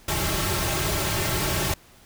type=noise with comb filter; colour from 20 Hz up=pink; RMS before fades=-25 dBFS; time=0.08-1.74 s; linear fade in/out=5 ms; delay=4.1 ms; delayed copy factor=-1; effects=pink hiss -53 dBFS RMS until 2.05 s